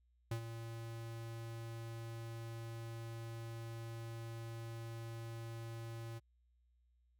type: tone with ADSR envelope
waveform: square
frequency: 114.8 Hz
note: A#2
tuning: 26 cents flat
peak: -36 dBFS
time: 0.31-6.2 s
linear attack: 5 ms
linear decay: 86 ms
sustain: -9 dB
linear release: 27 ms
effects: added 60 Hz sine -70 dBFS peak until 7.19 s